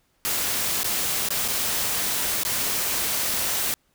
white noise with dropouts, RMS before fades -25 dBFS, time 0.25-3.74 s, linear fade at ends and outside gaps 0 ms, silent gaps 0.832-0.844 / 1.287-1.305 / 1.479-1.484 / 2.434-2.45 s, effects pink hiss -67 dBFS RMS until 3.94 s

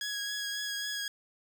15% pulse tone with vibrato, 1661.2 Hz, G#6, in tune, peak -27 dBFS, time 0.01-1.08 s, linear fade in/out 2 ms, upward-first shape triangle, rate 3.7 Hz, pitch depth 21 cents each way, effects none

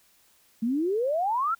sine exponential sweep, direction up, 217.4 to 1408 Hz, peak -23 dBFS, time 0.62-1.55 s, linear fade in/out 10 ms, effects white hiss -62 dBFS RMS until 1.59 s

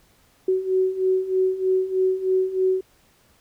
sine beating tone pair, 373 / 376.2 Hz, F#4 / F#4, +14 / +29 cents, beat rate 3.2 Hz, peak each -24 / -20 dBFS, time 0.48-2.81 s, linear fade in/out 5 ms, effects pink hiss -59 dBFS RMS until 3.4 s

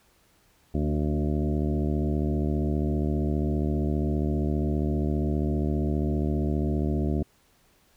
harmonic tone with a mistuned harmonic, 75 Hz, D2, 37 cents sharp, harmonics 1 / 2 / 3 / 4 / 5 / 6 / 7 / 8 / 9, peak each -27 / -29 / -30 / -32 / -34 / -44 / -43 / -42 / -41 dBFS, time 0.74-7.23 s, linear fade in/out 5 ms, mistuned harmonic 4, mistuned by -20 cents, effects pink hiss -63 dBFS RMS until 7.96 s

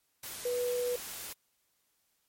sine tone in noise, 490 Hz, B4, 14 cents flat, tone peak -29 dBFS, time 0.45-0.96 s, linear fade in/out 5 ms, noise white, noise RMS -42 dBFS, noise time 0.23-1.33 s, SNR +10 dB, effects white hiss -75 dBFS RMS until 2.28 s + MP3 64 kbps

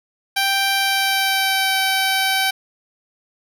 10% pulse tone with pitch glide, 784 to 770.1 Hz, G5 to G5, 0 to -31 cents, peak -8 dBFS, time 0.36-2.51 s, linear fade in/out 10 ms, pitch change -31 cents, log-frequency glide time 0.74-1.78 s, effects none

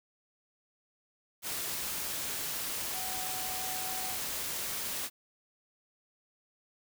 sine tone in noise, 748 Hz, F#5, 19 cents sharp, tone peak -42 dBFS, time 2.91-4.17 s, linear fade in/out 50 ms, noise white, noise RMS -36 dBFS, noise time 1.42-5.1 s, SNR -9 dB, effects none

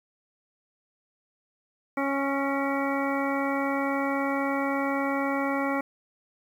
harmonic tone with a mistuned harmonic, 276.1 Hz, C#4, 7 cents flat, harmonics 1 / 2 / 3 / 4 / 5 / 7 / 8, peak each -28 / -31 / -33 / -34 / -35 / -36 / -37 dBFS, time 1.97-5.81 s, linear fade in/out 5 ms, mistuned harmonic 8, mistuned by +41 cents, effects 9-bit

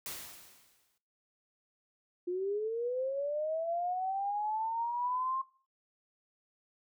white noise with exponential decay, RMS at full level -39 dBFS, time 0.06-0.98 s, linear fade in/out 1 ms, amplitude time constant 200 ms
sine linear sweep, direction up, 349.2 to 1067 Hz, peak -31 dBFS, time 2.27-5.42 s, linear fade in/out 10 ms
effects noise-tail reverb RT60 0.4 s tail -17 dB re dry

